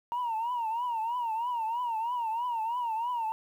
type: tone with vibrato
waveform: sine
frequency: 932.3 Hz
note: A#5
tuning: in tune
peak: -27 dBFS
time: 0.12-3.32 s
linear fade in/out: 0 ms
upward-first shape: triangle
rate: 3.1 Hz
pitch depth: 130 cents each way
effects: tanh soft clip ceiling -26 dBFS + 10-bit